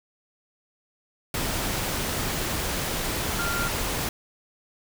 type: tone in noise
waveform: sine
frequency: 1393 Hz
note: F6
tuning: 5 cents flat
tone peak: -28 dBFS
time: 3.39-3.68 s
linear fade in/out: 2 ms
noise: pink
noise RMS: -28 dBFS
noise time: 1.34-4.09 s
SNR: -3 dB
effects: none